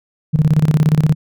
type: tone with tremolo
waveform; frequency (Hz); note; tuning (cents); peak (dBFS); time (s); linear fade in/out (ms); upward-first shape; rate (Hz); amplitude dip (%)
sine; 153.5; D#3; -23; -6; 0.33-1.15; 20; square; 17; 80
effects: tanh soft clip ceiling -4 dBFS